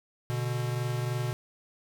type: tone pair together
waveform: square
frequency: 122.4 / 145.56 Hz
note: B2 / D3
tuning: -15 / -15 cents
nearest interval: minor third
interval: 300 cents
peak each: -30 / -36 dBFS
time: 0.3-1.33 s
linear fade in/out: 0 ms
effects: none